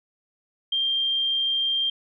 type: tone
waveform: sine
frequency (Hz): 3183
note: G7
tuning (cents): +26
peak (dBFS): -21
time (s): 0.72-1.9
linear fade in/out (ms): 5
effects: none